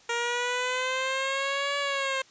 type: linear two-way sweep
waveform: 10% pulse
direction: up then down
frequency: 467.7 to 569 to 528 Hz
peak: -18 dBFS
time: 0.09-2.22 s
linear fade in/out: 5 ms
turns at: 1.78 s
effects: white hiss -56 dBFS RMS until 2.3 s + resampled to 16000 Hz